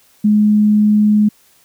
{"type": "tone", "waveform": "sine", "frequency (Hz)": 210.5, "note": "G#3", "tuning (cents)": 24, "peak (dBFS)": -8, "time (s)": [0.24, 1.29], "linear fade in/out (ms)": 10, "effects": ["white hiss -52 dBFS RMS until 1.64 s"]}